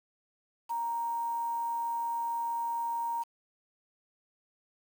sine tone with quantisation, 932.3 Hz, A#5, in tune, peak -30 dBFS, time 0.69-3.24 s, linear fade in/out 20 ms, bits 8, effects none

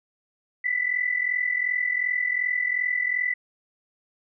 sine tone pair together, 1974.3 / 2017 Hz, B6 / B6, -1 / +36 cents, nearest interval unison, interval 37 cents, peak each -24 / -27 dBFS, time 0.64-3.34 s, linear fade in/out 10 ms, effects none

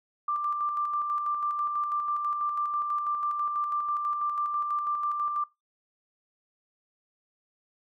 sine tone with tremolo, 1182 Hz, D6, 11 cents sharp, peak -25 dBFS, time 0.28-5.44 s, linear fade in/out 5 ms, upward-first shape square, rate 6.1 Hz, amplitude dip 35%, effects noise-tail reverb RT60 0.2 s tail -20 dB re dry

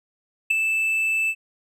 triangle tone with ADSR envelope, 2637 Hz, E7, in tune, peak -11 dBFS, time 0.5-1.35 s, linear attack 11 ms, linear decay 4 ms, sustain -7 dB, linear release 58 ms, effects none

